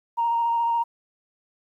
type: tone with vibrato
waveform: sine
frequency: 932.3 Hz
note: A#5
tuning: in tune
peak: -19 dBFS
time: 0.17-0.84 s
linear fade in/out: 20 ms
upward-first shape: square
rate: 14 Hz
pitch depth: 12 cents each way
effects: tanh soft clip ceiling -15 dBFS + 10-bit